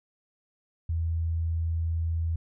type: tone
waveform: sine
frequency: 82.41 Hz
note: E2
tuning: in tune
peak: -25 dBFS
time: 0.89-2.36 s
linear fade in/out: 5 ms
effects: none